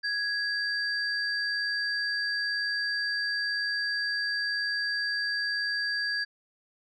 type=tone pair together; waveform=sine; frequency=1661.2 / 4699 Hz; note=G#6 / D8; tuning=0 / 0 cents; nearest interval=octave + tritone; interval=1800 cents; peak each=-28 / -31 dBFS; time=0.03-6.25 s; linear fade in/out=20 ms; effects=tanh soft clip ceiling -19 dBFS